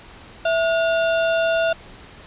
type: tone with sample-and-hold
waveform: sine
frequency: 659.3 Hz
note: E5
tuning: in tune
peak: -16 dBFS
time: 0.45-1.73 s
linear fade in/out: 5 ms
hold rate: 2100 Hz
effects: pink hiss -43 dBFS RMS until 2.26 s + resampled to 8000 Hz